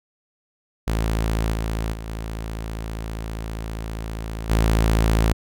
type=tone with level steps; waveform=sawtooth; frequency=55 Hz; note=A1; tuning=in tune; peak=-16 / -19 / -27 / -24 / -12 dBFS; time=0.87-5.33 s; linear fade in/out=10 ms; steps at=1.52 / 1.92 / 2.07 / 4.49 s; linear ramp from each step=20 ms; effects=none